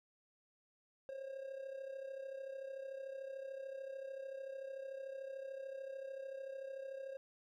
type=tone with amplitude modulation; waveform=triangle; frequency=538 Hz; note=C5; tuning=48 cents sharp; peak=-39 dBFS; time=1.09-7.17 s; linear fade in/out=0 ms; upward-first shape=sine; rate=33.5 Hz; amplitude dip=65%; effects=none